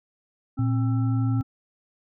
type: harmonic tone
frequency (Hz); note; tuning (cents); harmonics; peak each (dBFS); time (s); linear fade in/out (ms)
265.9; C4; +28; 1 / 3 / 5; -27 / -43 / -42; 0.57-1.43; 20
type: tone with pitch glide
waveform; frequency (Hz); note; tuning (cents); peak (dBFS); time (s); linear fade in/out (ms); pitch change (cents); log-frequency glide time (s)
sine; 116.54 to 115; A#2 to A#2; 0 to -23; -21; 0.59-1.41; 0; -23; 0.71-0.78
effects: none

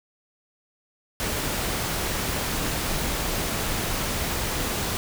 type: noise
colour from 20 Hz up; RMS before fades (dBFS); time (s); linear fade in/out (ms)
pink; -27; 1.2-4.97; 0
effects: none

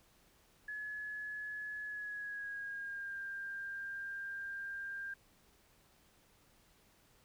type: tone with pitch glide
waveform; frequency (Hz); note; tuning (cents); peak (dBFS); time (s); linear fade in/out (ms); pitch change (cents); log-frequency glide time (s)
sine; 1700 to 1595.3; G#6 to G6; +40 to +30; -40; 0.68-5.14; 5; -110; 1.85-3.18
effects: pink hiss -68 dBFS RMS until 7.24 s

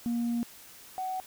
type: tone pair in turn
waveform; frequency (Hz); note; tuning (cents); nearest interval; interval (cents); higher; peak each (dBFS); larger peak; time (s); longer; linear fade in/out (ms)
sine; 236.1 / 749.6; A#3 / F#5; +22 / +22; octave + minor sixth; 2000; second; -25 / -30; first; 0.06-0.43 / 0.98-1.2; first; 0
effects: tanh soft clip ceiling -25 dBFS + white hiss -51 dBFS RMS until 1.26 s

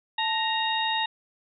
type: harmonic tone with a mistuned harmonic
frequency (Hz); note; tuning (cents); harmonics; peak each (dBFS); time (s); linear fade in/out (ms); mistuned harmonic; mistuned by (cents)
932.3; A#5; 0; 1 / 2 / 3 / 4; -27 / -31 / -32 / -29; 0.18-1.06; 5; 1; -92
effects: none

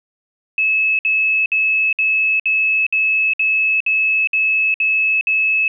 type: tone bursts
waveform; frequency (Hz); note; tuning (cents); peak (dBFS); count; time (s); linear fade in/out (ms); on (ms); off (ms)
sine; 2594; E7; -28; -13; 11; 0.58-5.68; 2; 410; 59
effects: none

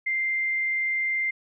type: tone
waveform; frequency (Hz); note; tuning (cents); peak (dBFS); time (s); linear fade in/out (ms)
sine; 2093; C7; 0; -23; 0.06-1.31; 10
effects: none

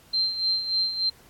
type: tone with tremolo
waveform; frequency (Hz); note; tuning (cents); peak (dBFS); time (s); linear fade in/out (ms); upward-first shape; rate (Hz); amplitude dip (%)
sine; 4142; C8; -18; -20; 0.13-1.1; 10; sine; 3.4; 65
effects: pink hiss -55 dBFS RMS until 1.29 s + AAC 64 kbps

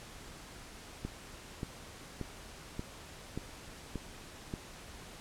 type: click train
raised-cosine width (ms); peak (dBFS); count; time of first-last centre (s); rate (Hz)
3; -24; 7; 1.05-4.538; 1.72
effects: pink hiss -50 dBFS RMS until 5.2 s + low-pass 10000 Hz 12 dB/octave

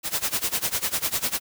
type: noise with tremolo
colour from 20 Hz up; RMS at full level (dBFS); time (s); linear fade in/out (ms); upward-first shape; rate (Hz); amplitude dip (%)
white; -23; 0.03-1.4; 50; sine; 10; 90
effects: none

